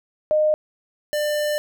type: tone pair in turn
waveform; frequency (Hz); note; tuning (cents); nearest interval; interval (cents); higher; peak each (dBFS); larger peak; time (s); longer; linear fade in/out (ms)
sine / square; 613 / 596.2; D#5 / D5; -26 / +26; unison; 48; first; -15 / -21; first; 0.31-0.54 / 1.13-1.58; second; 0
effects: none